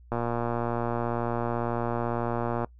click train, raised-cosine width 1 ms, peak -15 dBFS, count 299, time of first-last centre 0.12-2.645 s, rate 118 Hz, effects noise-tail reverb RT60 0.1 s tail -22 dB re dry + added 60 Hz sine -49 dBFS peak until 2.79 s

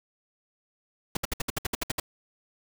pink noise bursts, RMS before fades -28 dBFS, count 11, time 1.15-2 s, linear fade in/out 5 ms, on 20 ms, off 63 ms, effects none

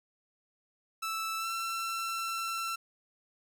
sawtooth tone with pitch glide, 1318 to 1344.9 Hz, E6 to E6, -1 to +34 cents, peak -29 dBFS, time 1.02-2.76 s, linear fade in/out 10 ms, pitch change +35 cents, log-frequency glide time 1.38-1.48 s, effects none

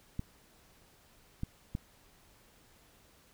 clicks, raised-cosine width 5 ms, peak -22 dBFS, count 3, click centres 0.194 / 1.434 / 1.751 s, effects pink hiss -63 dBFS RMS until 3.33 s

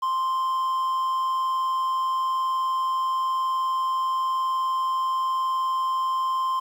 triangle tone with amplitude modulation, 1046.5 Hz, C6, in tune, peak -19 dBFS, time 0.02-6.6 s, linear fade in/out 10 ms, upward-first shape sine, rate 172 Hz, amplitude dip 25%, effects 9-bit

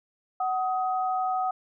sine tone pair together, 748 / 1258 Hz, F#5 / D#6, +19 / +19 cents, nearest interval major sixth, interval 900 cents, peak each -25 / -31 dBFS, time 0.4-1.51 s, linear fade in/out 5 ms, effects none

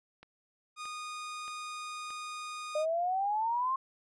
click train, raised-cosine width 0.3 ms, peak -35 dBFS, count 4, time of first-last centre 0.23-2.105 s, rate 1.6 Hz
sawtooth tone, 1231 Hz, D#6, 19 cents flat, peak -35 dBFS, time 0.76-2.86 s, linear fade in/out 50 ms
sine exponential sweep, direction up, 600 to 1076 Hz, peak -28 dBFS, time 2.75-3.76 s, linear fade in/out 5 ms
effects resampled to 22050 Hz

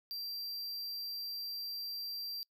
square tone, 4715 Hz, D8, 6 cents sharp, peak -39 dBFS, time 0.11-2.43 s, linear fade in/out 0 ms, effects noise-tail reverb RT60 0.1 s tail -25 dB re dry

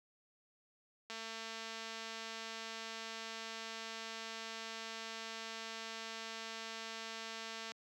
click train, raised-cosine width 0.2 ms, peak -28 dBFS, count 1490, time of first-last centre 1.1-7.718 s, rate 225 Hz, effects high-pass 200 Hz 12 dB/octave

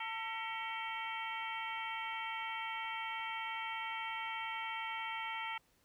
harmonic tone with a mistuned harmonic, 448.6 Hz, A4, 34 cents sharp, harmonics 2 / 3 / 4 / 5 / 6 / 7, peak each -42 / -46 / -47 / -44 / -49 / -48 dBFS, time 0-5.58 s, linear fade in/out 5 ms, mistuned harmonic 4, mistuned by +110 cents, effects pink hiss -72 dBFS RMS until 5.84 s

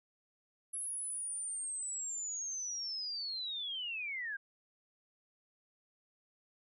sine linear sweep, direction down, 10880 to 1568 Hz, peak -37 dBFS, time 0.73-4.37 s, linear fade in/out 10 ms, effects none

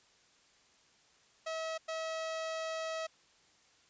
sawtooth tone bursts at uneven times, 644 Hz, E5, 41 cents flat, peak -32 dBFS, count 2, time 1.46-1.78 / 1.88-3.07 s, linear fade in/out 10 ms, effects white hiss -66 dBFS RMS until 3.89 s + resampled to 16000 Hz

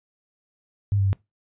sine tone with pitch steps, 101 / 98 / 97.2 Hz, G#2 / G2 / G2, -48 / 0 / -14 cents, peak -18 dBFS, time 0.92-1.13 s, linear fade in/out 0 ms, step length 70 ms, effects noise-tail reverb RT60 0.2 s tail -22 dB re dry + resampled to 8000 Hz

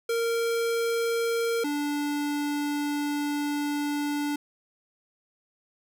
square tone pair in turn, 462.8 / 291.5 Hz, A#4 / D4, -13 / -13 cents, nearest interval minor sixth, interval 800 cents, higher first, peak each -25 / -27 dBFS, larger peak first, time 0.09-1.64 / 1.64-4.36 s, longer second, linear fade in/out 5 ms, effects none

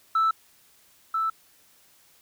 sine tone pair in turn, 1318.5 / 1318.5 Hz, E6 / E6, 0 / 0 cents, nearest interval unison, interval 0 cents, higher neither, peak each -17 / -22 dBFS, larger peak first, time 0.15-0.31 / 1.14-1.3 s, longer neither, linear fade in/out 5 ms, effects tanh soft clip ceiling -17 dBFS + white hiss -59 dBFS RMS until 2.21 s

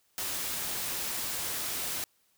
white noise, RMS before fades -34 dBFS, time 0.18-2.04 s, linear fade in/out 0 ms, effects white hiss -70 dBFS RMS until 2.37 s

